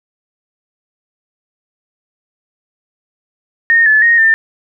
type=tone with pitch steps; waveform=sine; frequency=1841 / 1731 / 1863 / 1796 Hz; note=A#6 / A6 / A#6 / A6; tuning=-22 / -29 / -2 / +35 cents; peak=-6 dBFS; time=3.7-4.34 s; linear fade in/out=0 ms; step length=160 ms; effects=none